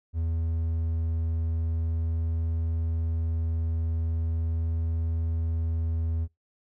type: tone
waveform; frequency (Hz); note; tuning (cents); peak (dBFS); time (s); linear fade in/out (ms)
triangle; 81.8; E2; -13; -23; 0.13-6.28; 50
effects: noise-tail reverb RT60 0.2 s tail -25 dB re dry